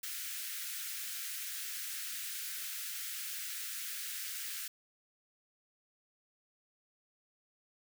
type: high-pass noise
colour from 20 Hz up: white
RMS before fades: -41 dBFS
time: 0.03-4.68 s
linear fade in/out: 5 ms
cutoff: 1400 Hz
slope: 48 dB/octave
effects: none